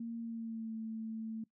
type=tone with pitch glide; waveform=sine; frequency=231 to 222.2 Hz; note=A#3 to A3; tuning=-16 to +17 cents; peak=-38 dBFS; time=0-1.44 s; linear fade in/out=5 ms; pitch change=-67 cents; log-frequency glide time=0.19-0.75 s; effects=noise-tail reverb RT60 0.1 s tail -20 dB re dry